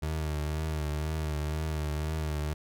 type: tone with vibrato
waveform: 30% pulse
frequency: 76.6 Hz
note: D#2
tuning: 27 cents flat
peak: -27 dBFS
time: 0.02-2.54 s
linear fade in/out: 10 ms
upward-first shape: triangle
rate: 2 Hz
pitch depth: 56 cents each way
effects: none